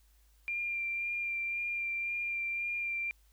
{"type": "tone with vibrato", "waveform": "sine", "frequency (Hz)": 2384, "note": "D7", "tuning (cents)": 25, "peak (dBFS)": -32, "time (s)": [0.48, 3.11], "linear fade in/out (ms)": 0, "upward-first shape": "sine", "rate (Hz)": 1.9, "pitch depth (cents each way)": 16, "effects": ["added 52 Hz sine -62 dBFS peak until 3.32 s", "white hiss -71 dBFS RMS until 3.32 s"]}